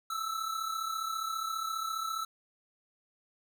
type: tone pair together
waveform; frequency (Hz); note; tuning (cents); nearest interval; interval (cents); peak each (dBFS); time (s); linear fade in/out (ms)
square; 1292 / 1326.8; E6 / E6; -35 / +11; unison; 46; -39 / -35; 0.1-2.25; 5
effects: none